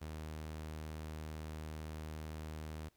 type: tone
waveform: sawtooth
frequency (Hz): 77.78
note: D#2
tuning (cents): 0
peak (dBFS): -39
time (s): 0.01-2.89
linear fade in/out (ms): 10
effects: pink hiss -75 dBFS RMS until 2.96 s